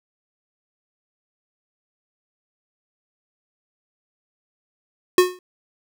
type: tone with exponential decay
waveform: square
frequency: 363.2 Hz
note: F#4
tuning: 32 cents flat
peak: -8 dBFS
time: 5.18-5.39 s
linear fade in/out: 2 ms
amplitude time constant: 45 ms
effects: none